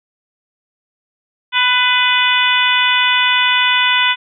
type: harmonic tone with a mistuned harmonic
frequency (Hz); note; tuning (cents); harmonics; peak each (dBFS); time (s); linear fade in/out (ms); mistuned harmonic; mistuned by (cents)
496.5; B4; +9; 2 / 3 / 4 / 5 / 6 / 7; -18 / -18 / -18 / -18 / -18 / -18; 1.52-4.16; 50; 4; +20
effects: none